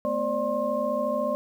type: tone cluster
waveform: sine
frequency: 217 / 248.4 / 537 / 591 / 1064 Hz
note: A3 / B3 / C5 / D5 / C6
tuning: -24 / +10 / +45 / +11 / +29 cents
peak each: -34 / -33 / -32 / -26 / -32 dBFS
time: 0.05-1.35 s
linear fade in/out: 0 ms
effects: 9-bit

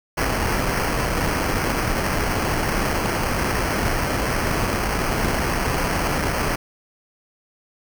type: noise with sample-and-hold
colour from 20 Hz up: pink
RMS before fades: -22 dBFS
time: 0.17-6.56 s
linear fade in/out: 10 ms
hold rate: 3675 Hz
effects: none

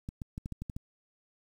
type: clicks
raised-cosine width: 5 ms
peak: -25 dBFS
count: 8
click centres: 0.089 / 0.218 / 0.379 / 0.459 / 0.523 / 0.62 / 0.698 / 0.765 s
effects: 9-bit

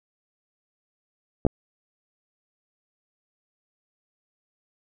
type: clicks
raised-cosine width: 2 ms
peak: -7 dBFS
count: 2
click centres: 1.451 / 1.466 s
effects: none

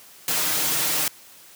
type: noise with comb filter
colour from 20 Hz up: white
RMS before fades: -23 dBFS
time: 0.28-1.08 s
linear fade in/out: 2 ms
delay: 6.5 ms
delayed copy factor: +0.65
effects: white hiss -48 dBFS RMS until 1.55 s + high-pass 100 Hz 12 dB/octave

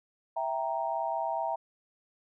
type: chord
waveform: sine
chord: E diminished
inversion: none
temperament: equal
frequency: 659.3 / 784 / 932.3 Hz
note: E5 / G5 / Bb5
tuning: 0 / 0 / 0 cents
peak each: -33 / -34 / -33 dBFS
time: 0.36-1.56 s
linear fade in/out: 10 ms
effects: none

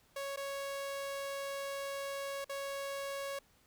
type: tone with dropouts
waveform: sawtooth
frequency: 554.4 Hz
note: C#5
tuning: in tune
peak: -34 dBFS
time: 0.16-3.39 s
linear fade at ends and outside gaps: 5 ms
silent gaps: 0.362-0.372 / 2.445-2.494 s
effects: pink hiss -68 dBFS RMS until 3.66 s

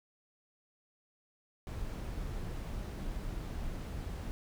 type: noise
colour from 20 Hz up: brown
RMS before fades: -39 dBFS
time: 1.67-4.31 s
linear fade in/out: 0 ms
effects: none

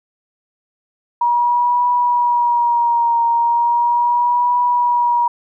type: tone with vibrato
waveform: sine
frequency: 954 Hz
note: A#5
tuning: 40 cents sharp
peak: -12 dBFS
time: 1.21-5.28 s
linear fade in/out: 5 ms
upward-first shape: triangle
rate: 0.37 Hz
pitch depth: 39 cents each way
effects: none

